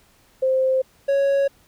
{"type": "tone pair in turn", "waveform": ["sine", "triangle"], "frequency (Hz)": [523.3, 554.4], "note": ["C5", "C#5"], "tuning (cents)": [0, 0], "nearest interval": "minor second", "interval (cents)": 100, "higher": "second", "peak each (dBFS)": [-16, -14], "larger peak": "second", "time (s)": [[0.42, 0.82], [1.08, 1.48]], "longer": "neither", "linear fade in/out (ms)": 10, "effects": ["pink hiss -57 dBFS RMS until 1.67 s"]}